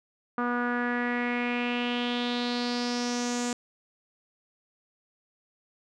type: tone with low-pass filter sweep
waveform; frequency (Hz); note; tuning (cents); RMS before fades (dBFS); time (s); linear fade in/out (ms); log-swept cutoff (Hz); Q
sawtooth; 242.6; B3; -31; -29; 0.38-3.53; 2; 1300 to 7300; 4.4
effects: none